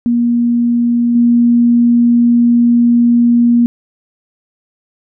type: tone with level steps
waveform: sine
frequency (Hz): 237.8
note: A#3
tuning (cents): +35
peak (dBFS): -9 / -6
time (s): 0.06-3.66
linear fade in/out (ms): 0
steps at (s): 1.15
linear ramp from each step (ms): 5
effects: none